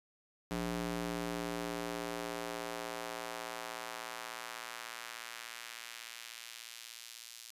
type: tone with high-pass filter sweep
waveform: square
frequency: 58.27 Hz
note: A#1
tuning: in tune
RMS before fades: -42 dBFS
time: 0.51-7.51 s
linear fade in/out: 0 ms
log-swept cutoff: 170 to 4400 Hz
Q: 0.89
effects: resampled to 32000 Hz